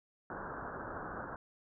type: low-pass noise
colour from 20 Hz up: white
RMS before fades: -43 dBFS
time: 0.3-1.36 s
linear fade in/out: 2 ms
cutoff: 1600 Hz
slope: 96 dB/octave
effects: none